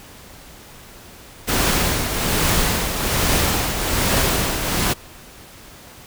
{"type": "noise with tremolo", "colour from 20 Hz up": "pink", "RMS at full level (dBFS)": -17, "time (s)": [1.47, 4.94], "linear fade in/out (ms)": 20, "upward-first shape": "triangle", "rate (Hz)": 1.2, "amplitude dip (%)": 55, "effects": ["pink hiss -42 dBFS RMS until 6.06 s"]}